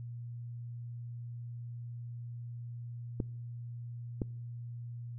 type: clicks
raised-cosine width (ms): 3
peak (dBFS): -19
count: 2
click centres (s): 3.202 / 4.218
effects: noise-tail reverb RT60 0.8 s tail -26 dB re dry + added 119 Hz sine -40 dBFS peak until 5.18 s